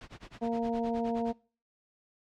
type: noise with tremolo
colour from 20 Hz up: pink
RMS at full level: -45 dBFS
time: 0.01-1.33 s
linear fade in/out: 0 ms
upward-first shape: sine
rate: 9.6 Hz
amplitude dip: 100%
type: harmonic tone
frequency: 231.9 Hz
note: A#3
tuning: 9 cents flat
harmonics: 1 / 2 / 3 / 4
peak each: -31 / -34 / -35 / -43 dBFS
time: 0.41-1.33 s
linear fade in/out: 20 ms
effects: noise-tail reverb RT60 0.4 s tail -24 dB re dry + low-pass 4000 Hz 12 dB/octave